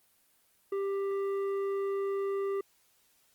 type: tone with tanh clipping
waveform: triangle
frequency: 394.3 Hz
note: G4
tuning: 10 cents sharp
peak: -31 dBFS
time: 0.72-2.61 s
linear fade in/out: 5 ms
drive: 13 dB
effects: white hiss -68 dBFS RMS until 3.34 s + Opus 24 kbps